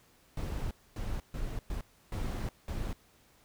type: noise bursts at uneven times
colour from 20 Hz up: brown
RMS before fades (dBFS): -35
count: 6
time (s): 0.37-0.71 / 0.96-1.2 / 1.34-1.59 / 1.7-1.81 / 2.12-2.49 / 2.68-2.93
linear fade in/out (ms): 2
effects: pink hiss -64 dBFS RMS until 3.44 s